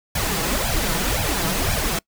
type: noise with flanger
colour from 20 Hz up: pink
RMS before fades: -22 dBFS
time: 0.15-1.99 s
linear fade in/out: 5 ms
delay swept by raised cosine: 1.2 to 6.2 ms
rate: 1.9 Hz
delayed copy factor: +0.9
effects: noise-tail reverb RT60 0.1 s tail -25 dB re dry